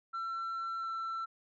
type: tone with pitch glide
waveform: sine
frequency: 1348 to 1340.2 Hz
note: E6 to E6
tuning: +38 to +28 cents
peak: -32 dBFS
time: 0.13-1.26 s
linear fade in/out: 20 ms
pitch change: -10 cents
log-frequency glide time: 0.8-0.88 s
effects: tanh soft clip ceiling -34 dBFS